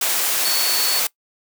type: tone in noise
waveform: sine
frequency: 4435 Hz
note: C#8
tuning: in tune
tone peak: -21 dBFS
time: 0.45-1 s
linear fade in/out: 5 ms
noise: white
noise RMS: -20 dBFS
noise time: 0.01-1.07 s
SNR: -4 dB
effects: noise-tail reverb RT60 0.1 s tail -21 dB re dry + high-pass 400 Hz 12 dB/octave